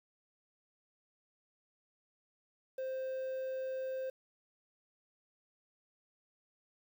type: tone with quantisation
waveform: triangle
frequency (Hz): 523.3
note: C5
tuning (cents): 0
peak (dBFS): -34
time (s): 2.78-4.1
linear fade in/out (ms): 5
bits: 10
effects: none